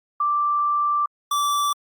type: tone pair in turn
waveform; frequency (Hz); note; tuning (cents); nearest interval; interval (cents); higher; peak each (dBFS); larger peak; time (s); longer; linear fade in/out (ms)
sine / square; 1174.7 / 1161.9; D6 / D6; 0 / -19; unison; 19; first; -18 / -20; first; 0.2-1.06 / 1.31-1.73; first; 5
effects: Opus 48 kbps